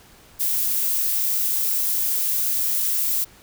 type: noise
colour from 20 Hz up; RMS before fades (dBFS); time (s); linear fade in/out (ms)
violet; -22; 0.39-3.25; 20
effects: pink hiss -50 dBFS RMS until 3.42 s